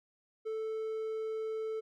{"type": "tone", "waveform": "triangle", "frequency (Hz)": 440, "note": "A4", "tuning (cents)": 0, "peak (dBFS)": -32, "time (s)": [0.45, 1.81], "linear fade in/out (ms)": 20, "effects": []}